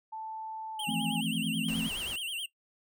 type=tone with pitch glide; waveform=sine; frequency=880 to 825.8 Hz; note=A5 to G#5; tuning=0 to -10 cents; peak=-37 dBFS; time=0.12-1.21 s; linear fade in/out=10 ms; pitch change=-110 cents; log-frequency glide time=0.75-0.9 s
type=tone with vibrato; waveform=square; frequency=2960 Hz; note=F#7; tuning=in tune; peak=-34 dBFS; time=0.79-2.46 s; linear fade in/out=5 ms; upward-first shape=sine; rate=9.4 Hz; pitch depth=160 cents each way
type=chord; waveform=sine; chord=F major seventh; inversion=third; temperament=equal; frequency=164.81 / 174.61 / 220 / 261.6 Hz; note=E3 / F3 / A3 / C4; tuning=0 / 0 / 0 / 0 cents; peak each=-37 / -38 / -33 / -36 dBFS; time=0.87-1.89 s; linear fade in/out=20 ms
type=noise; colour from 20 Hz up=pink; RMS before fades=-44 dBFS; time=1.68-2.16 s; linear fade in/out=5 ms
effects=noise-tail reverb RT60 0.1 s tail -18 dB re dry